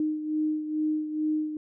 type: beating tone pair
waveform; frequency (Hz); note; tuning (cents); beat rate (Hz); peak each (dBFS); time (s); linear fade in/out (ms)
sine; 307.3 / 309.6; D#4 / D#4; -21 / -9; 2.3; -26 / -33; 0-1.57; 2
effects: none